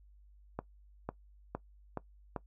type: accelerating click train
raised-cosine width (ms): 1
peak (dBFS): -22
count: 5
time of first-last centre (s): 0.59-2.363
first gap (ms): 500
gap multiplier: 0.92
effects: noise-tail reverb RT60 0.1 s tail -19 dB re dry + added 50 Hz sine -57 dBFS peak until 2.46 s